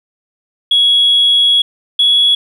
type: tone pair in turn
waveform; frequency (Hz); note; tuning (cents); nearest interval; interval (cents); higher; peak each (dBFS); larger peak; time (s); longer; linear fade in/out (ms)
sine; 3340 / 3363; G#7 / G#7; +9 / +21; unison; 12; second; -6; neither; 0.71-1.62 / 1.99-2.35; first; 5
effects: tanh soft clip ceiling -3 dBFS + 8-bit